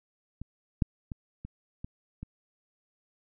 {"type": "clicks", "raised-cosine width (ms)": 5, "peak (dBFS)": [-26, -11, -24, -27, -25, -26], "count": 6, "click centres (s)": [0.416, 0.822, 1.118, 1.45, 1.845, 2.23], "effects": []}